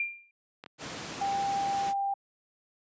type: tone with exponential decay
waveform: sine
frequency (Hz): 2386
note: D7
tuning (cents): +27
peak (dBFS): -25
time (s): 0-0.31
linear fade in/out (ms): 2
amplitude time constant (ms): 67
type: clicks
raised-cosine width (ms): 0.3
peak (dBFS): -27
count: 2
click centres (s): 0.639 / 0.662
type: noise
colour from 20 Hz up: pink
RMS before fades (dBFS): -38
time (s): 0.78-1.94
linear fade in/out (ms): 50
type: tone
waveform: sine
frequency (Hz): 793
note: G5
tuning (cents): +20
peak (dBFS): -27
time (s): 1.21-2.14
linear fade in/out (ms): 5
effects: high-pass 150 Hz 12 dB/octave + resampled to 16000 Hz